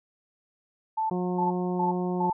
sine tone bursts, 880 Hz, A5, in tune, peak -24 dBFS, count 4, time 0.97-2.33 s, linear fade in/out 10 ms, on 130 ms, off 280 ms
harmonic tone, 180 Hz, F#3, 47 cents flat, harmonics 1 / 2 / 3 / 4 / 5 / 6, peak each -28 / -30 / -40 / -37 / -38 / -46 dBFS, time 1.11-2.3 s, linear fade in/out 2 ms
effects none

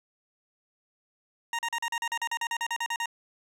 20% pulse tone bursts, 932.3 Hz, A#5, in tune, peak -23 dBFS, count 16, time 1.53-3.058 s, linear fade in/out 2 ms, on 58 ms, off 40 ms, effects low-pass 10000 Hz 12 dB/octave

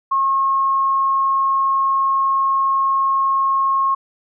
sine tone, 1083 Hz, C#6, 41 cents flat, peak -14 dBFS, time 0.11-3.95 s, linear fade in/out 10 ms, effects none

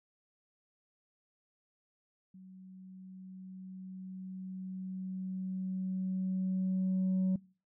sine tone with level ramp, 187.3 Hz, F#3, 21 cents sharp, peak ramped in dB -50 to -24 dBFS, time 2.34-7.36 s, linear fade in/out 5 ms, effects noise-tail reverb RT60 0.4 s tail -25 dB re dry + tanh soft clip ceiling -26 dBFS

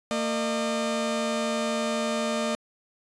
sawtooth tone pair together, 228 / 608 Hz, A#3 / D#5, -38 / -40 cents, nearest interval octave + perfect fourth, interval 1698 cents, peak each -24 dBFS, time 0.11-2.55 s, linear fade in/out 0 ms, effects resampled to 22050 Hz

